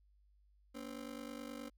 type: ring-modulated tone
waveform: 30% pulse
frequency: 261.6 Hz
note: C4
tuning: in tune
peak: -39 dBFS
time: 0.74-1.7 s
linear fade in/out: 20 ms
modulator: 24.8 Hz
effects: added 50 Hz sine -66 dBFS peak until 1.77 s